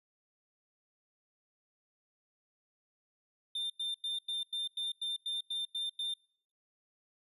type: tone bursts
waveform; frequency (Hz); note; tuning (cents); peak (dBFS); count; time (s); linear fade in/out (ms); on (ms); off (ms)
triangle; 3596; A7; +37; -32; 11; 3.55-6.14; 5; 150; 94
effects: noise-tail reverb RT60 0.6 s tail -25 dB re dry + resampled to 32000 Hz